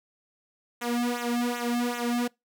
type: tone with flanger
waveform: sawtooth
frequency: 240.6 Hz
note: B3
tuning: 45 cents flat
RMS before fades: -28 dBFS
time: 0.81-2.28 s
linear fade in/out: 10 ms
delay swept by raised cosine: 0.2 to 2.1 ms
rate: 2.6 Hz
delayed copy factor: -0.9
effects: noise-tail reverb RT60 0.2 s tail -25 dB re dry